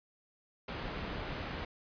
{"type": "low-pass noise", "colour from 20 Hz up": "pink", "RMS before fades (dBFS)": -40, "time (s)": [0.68, 1.65], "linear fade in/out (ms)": 5, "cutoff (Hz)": 3200, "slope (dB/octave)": 12, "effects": ["resampled to 11025 Hz"]}